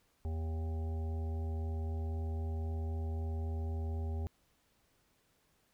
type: harmonic tone with a mistuned harmonic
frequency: 79.6 Hz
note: D#2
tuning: 40 cents sharp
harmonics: 1 / 3 / 5 / 7 / 9 / 10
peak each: -34 / -48 / -49 / -56 / -58 / -55 dBFS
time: 0.25-4.27 s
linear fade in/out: 0 ms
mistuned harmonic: 1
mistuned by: +28 cents
effects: pink hiss -73 dBFS RMS until 5.73 s